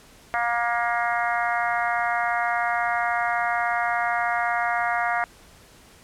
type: harmonic tone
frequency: 236.4 Hz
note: A#3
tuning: 24 cents sharp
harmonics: 3 / 4 / 5 / 6 / 7 / 8 / 9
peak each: -25 / -31 / -30 / -29 / -31 / -31 / -33 dBFS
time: 0.34-5.24 s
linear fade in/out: 0 ms
effects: pink hiss -51 dBFS RMS until 6.03 s + low-pass 12000 Hz 12 dB/octave